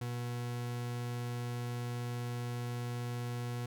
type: tone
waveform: 40% pulse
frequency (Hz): 121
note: B2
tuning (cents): -35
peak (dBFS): -35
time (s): 0.01-3.66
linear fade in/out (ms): 5
effects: none